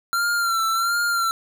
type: tone with vibrato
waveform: square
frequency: 1370 Hz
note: F6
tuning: 34 cents flat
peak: -20 dBFS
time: 0.13-1.31 s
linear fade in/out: 0 ms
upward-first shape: sine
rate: 1.4 Hz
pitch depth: 50 cents each way
effects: none